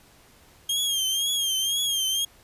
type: tone with vibrato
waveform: sawtooth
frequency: 3220 Hz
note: G7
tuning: 46 cents sharp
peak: -20 dBFS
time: 0.69-2.25 s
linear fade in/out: 5 ms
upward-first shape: triangle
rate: 2 Hz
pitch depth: 88 cents each way
effects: pink hiss -55 dBFS RMS until 2.43 s + resampled to 32000 Hz